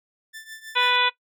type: tone with tremolo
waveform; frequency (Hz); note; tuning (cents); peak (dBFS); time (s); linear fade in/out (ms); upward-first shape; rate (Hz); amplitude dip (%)
sawtooth; 1767; A6; +7; -32; 0.33-0.97; 20; triangle; 6.3; 85
type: harmonic tone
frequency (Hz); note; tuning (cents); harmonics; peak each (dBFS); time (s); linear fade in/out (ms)
493.8; B4; 0; 1 / 2 / 3 / 4 / 5 / 6 / 7 / 8; -32 / -24 / -25 / -28 / -23 / -32 / -23 / -33; 0.75-1.1; 20
effects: noise-tail reverb RT60 0.1 s tail -18 dB re dry